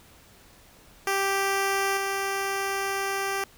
10% pulse tone with level steps, 392 Hz, G4, in tune, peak -15 / -18 dBFS, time 1.07-3.44 s, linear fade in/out 2 ms, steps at 1.97 s, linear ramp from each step 2 ms, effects pink hiss -54 dBFS RMS until 3.57 s

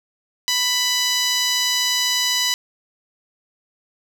10% pulse tone with band-pass filter, 992 Hz, B5, 7 cents sharp, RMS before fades -20 dBFS, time 0.48-2.54 s, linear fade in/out 0 ms, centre 5500 Hz, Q 0.6, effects none

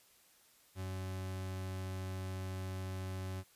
40% pulse tone, 94 Hz, F#2, 28 cents sharp, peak -38 dBFS, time 0.75-3.44 s, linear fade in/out 50 ms, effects white hiss -66 dBFS RMS until 3.55 s + resampled to 32000 Hz

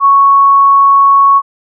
sine tone, 1108.7 Hz, C#6, in tune, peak -3 dBFS, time 0-1.42 s, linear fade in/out 50 ms, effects none

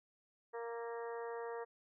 harmonic tone with a mistuned harmonic, 233.1 Hz, A#3, in tune, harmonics 2 / 3 / 4 / 5 / 6 / 7 / 8, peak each -42 / -51 / -49 / -53 / -59 / -57 / -56 dBFS, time 0.53-1.65 s, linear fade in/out 20 ms, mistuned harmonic 6, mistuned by -25 cents, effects none

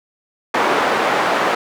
white band-pass noise, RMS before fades -17 dBFS, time 0.54-1.55 s, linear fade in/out 5 ms, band 340 to 1200 Hz, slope 12 dB/octave, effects none

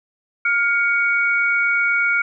sine tone pair together, 1409.9 / 2238 Hz, F6 / C#7, +16 / +16 cents, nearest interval minor sixth, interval 800 cents, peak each -18 dBFS, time 0.45-2.22 s, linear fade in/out 5 ms, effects none

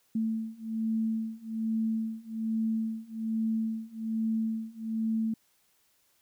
sine beating tone pair, 221.9 / 223.1 Hz, A3 / A3, +15 / +24 cents, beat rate 1.2 Hz, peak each -32 / -31 dBFS, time 0.15-5.34 s, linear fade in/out 5 ms, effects white hiss -69 dBFS RMS until 6.21 s

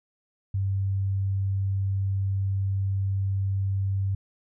sine tone, 97.4 Hz, G2, 11 cents flat, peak -23 dBFS, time 0.54-4.15 s, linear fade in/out 5 ms, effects none

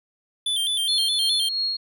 square tone with vibrato, 3322 Hz, G#7, in tune, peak -22 dBFS, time 0.46-1.49 s, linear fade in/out 5 ms, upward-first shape square, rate 4.8 Hz, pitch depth 82 cents each way
sine tone with tremolo, 4293 Hz, C8, 44 cents sharp, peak -21 dBFS, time 0.88-1.77 s, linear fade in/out 10 ms, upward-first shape sine, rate 3 Hz, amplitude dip 45%
effects none

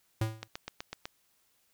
square tone with exponential decay, 110.4 Hz, A2, 6 cents sharp, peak -26 dBFS, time 0.21-0.48 s, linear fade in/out 5 ms, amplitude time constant 57 ms
click train, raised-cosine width 0.2 ms, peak -20 dBFS, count 6, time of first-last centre 0.43-1.055 s, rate 8 Hz
effects white hiss -71 dBFS RMS until 1.73 s

